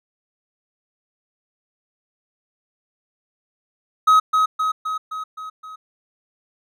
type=tone with echo; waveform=triangle; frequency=1270 Hz; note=D#6; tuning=35 cents sharp; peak=-8 dBFS; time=4.07-4.2 s; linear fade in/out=10 ms; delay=260 ms; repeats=6; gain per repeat=-4 dB; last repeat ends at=5.76 s; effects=none